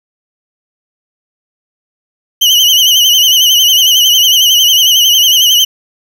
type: tone with vibrato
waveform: 35% pulse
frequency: 3011 Hz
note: F#7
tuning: 30 cents sharp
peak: -3 dBFS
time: 2.41-5.65 s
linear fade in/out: 10 ms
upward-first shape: sine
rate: 11 Hz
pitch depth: 81 cents each way
effects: none